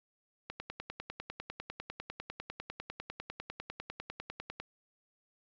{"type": "click train", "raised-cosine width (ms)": 0.3, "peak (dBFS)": -24, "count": 42, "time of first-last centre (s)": [0.5, 4.6], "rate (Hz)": 10, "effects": ["resampled to 16000 Hz"]}